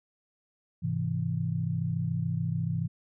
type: chord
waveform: sine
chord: Ab augmented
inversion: none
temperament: equal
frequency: 103.83 / 130.81 / 164.81 Hz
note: Ab2 / C3 / E3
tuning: 0 / 0 / 0 cents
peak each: -33 / -32 / -30 dBFS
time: 0.82-2.88 s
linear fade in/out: 20 ms
effects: none